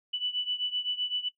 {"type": "beating tone pair", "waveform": "sine", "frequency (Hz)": [2970, 2977.8], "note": ["F#7", "F#7"], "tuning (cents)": [6, 10], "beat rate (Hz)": 7.8, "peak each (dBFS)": [-31, -34], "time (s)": [0.13, 1.29], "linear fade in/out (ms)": 10, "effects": ["noise-tail reverb RT60 0.1 s tail -18 dB re dry"]}